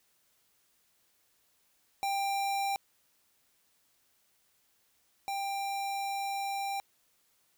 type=tone pair in turn; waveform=square; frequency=791 / 791 Hz; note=G5 / G5; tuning=+15 / +15 cents; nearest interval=unison; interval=0 cents; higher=neither; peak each=-30 / -33 dBFS; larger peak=first; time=2.03-2.76 / 5.28-6.8 s; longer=second; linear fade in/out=0 ms; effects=white hiss -71 dBFS RMS until 7.57 s